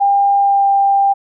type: tone with pitch glide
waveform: sine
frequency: 800 to 793.1 Hz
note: G5 to G5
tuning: +35 to +20 cents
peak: -9 dBFS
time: 0-1.14 s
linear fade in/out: 20 ms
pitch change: -15 cents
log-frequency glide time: 0.37-0.68 s
effects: none